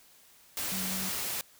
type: tone in noise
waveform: sine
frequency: 188.6 Hz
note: F#3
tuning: 33 cents sharp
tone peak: -37 dBFS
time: 0.72-1.09 s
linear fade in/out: 0 ms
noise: white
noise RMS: -34 dBFS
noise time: 0.57-1.41 s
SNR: -6 dB
effects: white hiss -59 dBFS RMS until 1.59 s